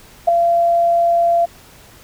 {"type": "tone with ADSR envelope", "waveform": "sine", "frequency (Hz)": 684, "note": "F5", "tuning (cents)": -36, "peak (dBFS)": -5, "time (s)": [0.27, 1.46], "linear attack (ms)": 15, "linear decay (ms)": 3, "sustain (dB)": -6, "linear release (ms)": 16, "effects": ["pink hiss -44 dBFS RMS until 2.03 s"]}